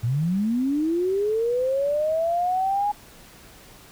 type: linear sweep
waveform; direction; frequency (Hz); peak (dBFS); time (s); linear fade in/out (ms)
sine; up; 109.9 to 834; -20; 0.03-2.92; 10
effects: pink hiss -48 dBFS RMS until 3.91 s